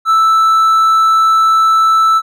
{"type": "tone", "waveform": "triangle", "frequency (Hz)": 1318.5, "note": "E6", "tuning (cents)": 0, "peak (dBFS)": -5, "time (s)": [0.05, 2.22], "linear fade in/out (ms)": 50, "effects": []}